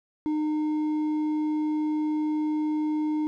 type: tone with hard clipping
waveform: sine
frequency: 305.5 Hz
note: D#4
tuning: 32 cents flat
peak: -25 dBFS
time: 0.26-3.27 s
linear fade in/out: 0 ms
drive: 4 dB
effects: none